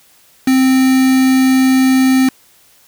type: tone with quantisation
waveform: triangle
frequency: 261.6 Hz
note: C4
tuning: in tune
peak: -6 dBFS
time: 0.47-2.29 s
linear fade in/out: 5 ms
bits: 3
effects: white hiss -49 dBFS RMS until 2.87 s